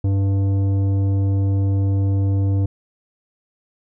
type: tone with tanh clipping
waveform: sine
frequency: 98 Hz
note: G2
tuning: in tune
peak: -17 dBFS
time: 0.04-2.66 s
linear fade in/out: 5 ms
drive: 11 dB
effects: none